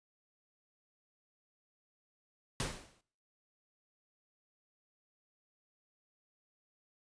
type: noise with exponential decay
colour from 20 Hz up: pink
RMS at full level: -33 dBFS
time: 2.6-3.01 s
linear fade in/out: 1 ms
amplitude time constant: 87 ms
effects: noise-tail reverb RT60 0.6 s tail -23 dB re dry + resampled to 22050 Hz